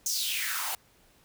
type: noise with high-pass filter sweep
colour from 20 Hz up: white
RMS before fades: -31 dBFS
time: 0.06-0.75 s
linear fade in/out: 2 ms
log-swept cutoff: 6500 to 710 Hz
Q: 4.7
effects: pink hiss -62 dBFS RMS until 1.24 s